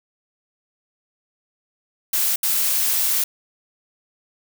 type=noise bursts at uneven times; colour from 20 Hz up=blue; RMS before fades=-20 dBFS; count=2; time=2.13-2.36 / 2.43-3.24 s; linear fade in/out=5 ms; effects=none